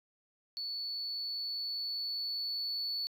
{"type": "tone with level ramp", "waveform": "sine", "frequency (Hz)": 4445, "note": "C#8", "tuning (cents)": 4, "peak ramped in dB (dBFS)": [-35, -31], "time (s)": [0.57, 3.07], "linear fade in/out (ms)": 0, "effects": ["tanh soft clip ceiling -31 dBFS"]}